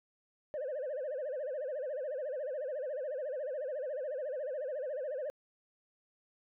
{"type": "tone with vibrato", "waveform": "sine", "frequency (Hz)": 556, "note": "C#5", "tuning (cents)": 5, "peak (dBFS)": -33, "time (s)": [0.54, 5.3], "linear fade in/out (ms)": 0, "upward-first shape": "sine", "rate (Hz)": 14, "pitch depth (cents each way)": 190, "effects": ["tanh soft clip ceiling -33 dBFS"]}